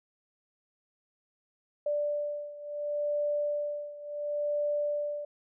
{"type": "beating tone pair", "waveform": "sine", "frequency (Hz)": [587.3, 588.01], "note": ["D5", "D5"], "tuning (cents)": [0, 2], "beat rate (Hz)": 0.71, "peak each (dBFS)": [-31, -34], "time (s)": [1.86, 5.25], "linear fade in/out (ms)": 5, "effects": []}